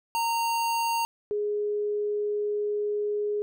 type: tone pair in turn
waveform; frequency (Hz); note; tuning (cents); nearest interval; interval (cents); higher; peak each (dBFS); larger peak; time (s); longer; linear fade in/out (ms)
square / sine; 924 / 415.9; A#5 / G#4; -16 / +2; octave + major second; 1382; first; -25; neither; 0.15-1.05 / 1.31-3.42; second; 0
effects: none